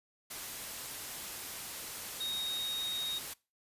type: tone in noise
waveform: sine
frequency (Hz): 3747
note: A#7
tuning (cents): +8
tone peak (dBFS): -34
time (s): 2.2-3.19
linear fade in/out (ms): 10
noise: white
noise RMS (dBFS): -42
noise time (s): 0.3-3.34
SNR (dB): +5
effects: noise-tail reverb RT60 0.3 s tail -23 dB re dry + resampled to 32000 Hz